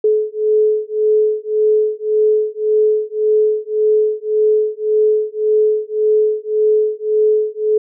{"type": "beating tone pair", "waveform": "sine", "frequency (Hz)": [428, 429.8], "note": ["A4", "A4"], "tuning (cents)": [-48, -41], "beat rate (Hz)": 1.8, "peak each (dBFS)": -15, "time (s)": [0.04, 7.78], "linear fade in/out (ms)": 5, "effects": []}